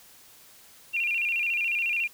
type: tone with vibrato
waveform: sine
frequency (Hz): 2568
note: E7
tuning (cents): -46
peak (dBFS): -24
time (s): 0.93-2.08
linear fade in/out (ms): 20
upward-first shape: square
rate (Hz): 14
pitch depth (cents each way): 110
effects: white hiss -53 dBFS RMS until 2.13 s